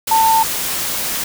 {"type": "tone in noise", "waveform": "sine", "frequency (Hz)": 895, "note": "A5", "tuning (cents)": 29, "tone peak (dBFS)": -10, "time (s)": [0.11, 0.43], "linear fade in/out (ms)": 5, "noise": "white", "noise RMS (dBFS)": -21, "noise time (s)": [0.07, 1.24], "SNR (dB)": 8, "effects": []}